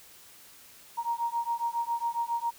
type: beating tone pair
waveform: sine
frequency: 932.3 / 939.6 Hz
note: A#5 / A#5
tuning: 0 / +13 cents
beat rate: 7.3 Hz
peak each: -31 dBFS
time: 0.97-2.51 s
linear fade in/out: 20 ms
effects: white hiss -53 dBFS RMS until 2.58 s